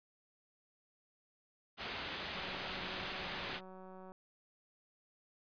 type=low-pass noise; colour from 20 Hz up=white; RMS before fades=-43 dBFS; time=1.77-3.61 s; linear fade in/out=50 ms; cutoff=3800 Hz; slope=24 dB/octave
type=click train; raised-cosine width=1 ms; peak=-40 dBFS; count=330; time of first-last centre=2.36-4.119 s; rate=187 Hz
effects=resampled to 11025 Hz